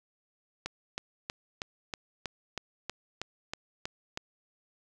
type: click train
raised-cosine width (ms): 0.2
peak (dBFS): -17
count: 12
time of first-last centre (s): 0.66-4.174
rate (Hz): 3.13
effects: none